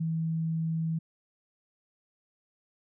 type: tone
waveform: sine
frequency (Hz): 162.2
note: E3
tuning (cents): -28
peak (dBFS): -27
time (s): 0-0.99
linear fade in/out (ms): 10
effects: none